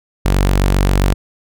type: tone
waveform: sawtooth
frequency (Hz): 47.47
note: F#1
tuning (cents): +45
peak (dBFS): -7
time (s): 0.25-1.14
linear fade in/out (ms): 10
effects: none